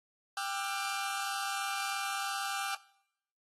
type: tone cluster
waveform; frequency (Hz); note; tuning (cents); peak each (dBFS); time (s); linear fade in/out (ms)
sawtooth; 791 / 1186 / 1348 / 1452; G5 / D6 / E6 / F#6; +15 / +17 / +38 / -33; -33 / -36 / -37 / -38; 0.37-2.75; 2
effects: noise-tail reverb RT60 0.8 s tail -22 dB re dry + AAC 32 kbps